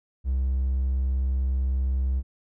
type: tone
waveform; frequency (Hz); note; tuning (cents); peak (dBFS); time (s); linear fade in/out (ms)
triangle; 65.41; C2; 0; -19; 0.24-2.23; 50
effects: tanh soft clip ceiling -16 dBFS